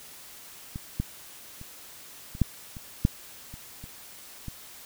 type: clicks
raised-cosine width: 5 ms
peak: -22 / -14 / -30 / -27 / -8 / -28 / -7 / -29 / -29 / -23 dBFS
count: 10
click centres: 0.759 / 1 / 1.614 / 2.351 / 2.417 / 2.768 / 3.051 / 3.54 / 3.84 / 4.483 s
effects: white hiss -47 dBFS RMS until 4.85 s